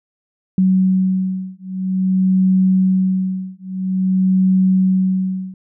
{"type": "beating tone pair", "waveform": "sine", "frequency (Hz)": [187.3, 187.8], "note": ["F#3", "F#3"], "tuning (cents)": [21, 26], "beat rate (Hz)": 0.5, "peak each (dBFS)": -16, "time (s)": [0.58, 5.54], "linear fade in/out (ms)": 2, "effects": []}